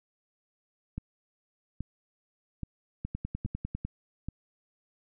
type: two click trains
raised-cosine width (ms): 5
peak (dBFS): -21 / -22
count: 9 / 5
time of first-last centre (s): 3.05-3.85 / 0.98-4.286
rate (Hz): 10 / 1.21
effects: none